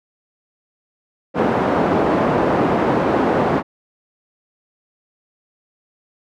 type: band-pass noise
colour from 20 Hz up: pink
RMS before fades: -17 dBFS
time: 1.34-3.63 s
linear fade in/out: 50 ms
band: 220 to 940 Hz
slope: 12 dB/octave
effects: none